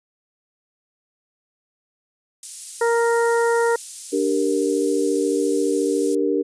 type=high-pass noise; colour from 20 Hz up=white; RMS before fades=-31 dBFS; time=2.43-6.15 s; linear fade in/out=2 ms; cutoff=7200 Hz; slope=12 dB/octave
type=harmonic tone; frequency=466.2 Hz; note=A#4; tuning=in tune; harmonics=1 / 2 / 3 / 4; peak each=-17 / -23 / -27 / -29 dBFS; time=2.81-3.76 s; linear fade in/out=5 ms
type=chord; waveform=sine; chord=G minor; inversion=second; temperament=equal; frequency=293.7 / 392 / 466.2 Hz; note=D4 / G4 / Bb4; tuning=0 / 0 / 0 cents; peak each=-22 dBFS; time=4.12-6.43 s; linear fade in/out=20 ms
effects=resampled to 22050 Hz